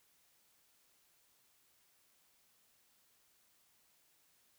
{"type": "silence", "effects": ["white hiss -72 dBFS RMS until 4.58 s"]}